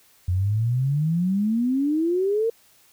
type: exponential sweep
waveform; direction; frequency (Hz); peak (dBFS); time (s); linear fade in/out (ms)
sine; up; 87.31 to 466.2; -19; 0.28-2.5; 5
effects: white hiss -57 dBFS RMS until 2.92 s